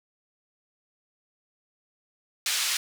pink band-pass noise, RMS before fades -27 dBFS, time 2.46-2.77 s, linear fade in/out 2 ms, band 2500 to 9300 Hz, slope 12 dB/octave, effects none

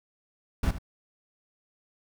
brown noise with echo, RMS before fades -24 dBFS, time 0.63-0.71 s, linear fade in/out 5 ms, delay 75 ms, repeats 1, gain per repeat -13 dB, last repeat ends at 0.785 s, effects none

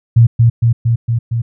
sine tone with echo, 116.54 Hz, A#2, in tune, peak -3 dBFS, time 0.16-0.27 s, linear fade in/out 10 ms, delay 230 ms, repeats 5, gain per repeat -2 dB, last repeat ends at 1.42 s, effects none

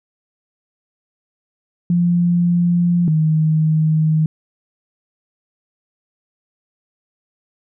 sine tone pair in turn, 173.9 / 156.75 Hz, F3 / D#3, -7 / +13 cents, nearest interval major second, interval 180 cents, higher first, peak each -12 dBFS, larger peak neither, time 1.9-3.08 / 3.08-4.26 s, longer neither, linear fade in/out 2 ms, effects none

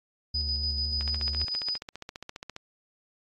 triangle tone with vibrato, 73.42 Hz, D2, in tune, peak -29 dBFS, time 0.34-1.45 s, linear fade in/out 5 ms, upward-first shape sine, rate 4 Hz, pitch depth 41 cents each way
sine tone with tremolo, 4978 Hz, D#8, in tune, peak -27 dBFS, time 0.34-1.78 s, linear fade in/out 10 ms, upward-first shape square, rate 6.8 Hz, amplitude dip 40%
click train, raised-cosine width 0.2 ms, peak -21 dBFS, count 24, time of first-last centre 1.01-2.564 s, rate 14.8 Hz
effects AAC 32 kbps

